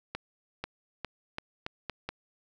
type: accelerating click train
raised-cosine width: 0.3 ms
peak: -18 dBFS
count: 7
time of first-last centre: 0.15-2.09 s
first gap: 490 ms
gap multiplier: 0.83
effects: none